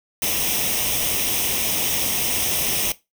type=noise with comb filter; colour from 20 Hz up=white; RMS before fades=-22 dBFS; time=0.22-2.92 s; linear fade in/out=2 ms; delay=0.34 ms; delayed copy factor=+0.65; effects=noise-tail reverb RT60 0.2 s tail -17 dB re dry